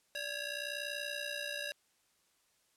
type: ring-modulated tone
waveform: 15% pulse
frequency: 1108.7 Hz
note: C#6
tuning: in tune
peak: -28 dBFS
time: 0.15-1.72 s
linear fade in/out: 0 ms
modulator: 524 Hz
effects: white hiss -73 dBFS RMS until 2.76 s + low-pass 11000 Hz 12 dB/octave